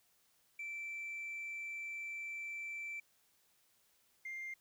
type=tone pair in turn; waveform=sine; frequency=2334 / 2105 Hz; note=D7 / C7; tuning=-11 / +10 cents; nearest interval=major second; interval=179 cents; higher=first; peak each=-39 / -40 dBFS; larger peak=first; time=0.59-3 / 4.25-4.54 s; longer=first; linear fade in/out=5 ms; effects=tanh soft clip ceiling -39 dBFS + white hiss -73 dBFS RMS until 4.6 s